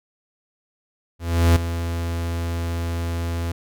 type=tone with ADSR envelope; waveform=45% pulse; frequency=84.5 Hz; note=E2; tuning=43 cents sharp; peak=-11 dBFS; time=1.19-3.52 s; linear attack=370 ms; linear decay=6 ms; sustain=-12 dB; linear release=5 ms; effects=none